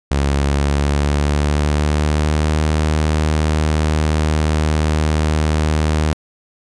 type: tone with pitch glide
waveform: sawtooth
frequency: 70.3 to 77.11 Hz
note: C#2 to D#2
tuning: +25 to -15 cents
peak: -10 dBFS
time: 0.11-6.13 s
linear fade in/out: 0 ms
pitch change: +160 cents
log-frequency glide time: 0.39-2.59 s
effects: resampled to 22050 Hz